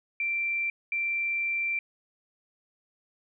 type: tone bursts at uneven times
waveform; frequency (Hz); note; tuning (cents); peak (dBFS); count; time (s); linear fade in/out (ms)
sine; 2353; D7; +3; -26; 2; 0.2-0.7 / 0.92-1.79; 2
effects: none